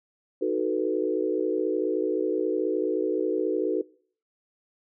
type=chord; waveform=sine; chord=B dominant seventh; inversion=first; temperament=equal; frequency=311.1 / 370 / 440 / 493.9 Hz; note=D#4 / F#4 / A4 / B4; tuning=0 / 0 / 0 / 0 cents; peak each=-30 / -27 / -28 / -30 dBFS; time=0.41-3.82 s; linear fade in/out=10 ms; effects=noise-tail reverb RT60 0.5 s tail -22 dB re dry